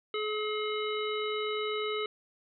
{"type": "harmonic tone", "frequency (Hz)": 425.9, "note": "G#4", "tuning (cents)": 44, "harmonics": [1, 3, 5, 7, 9], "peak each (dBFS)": [-32, -37, -39, -40, -42], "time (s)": [0.14, 2.06], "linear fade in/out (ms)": 2, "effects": []}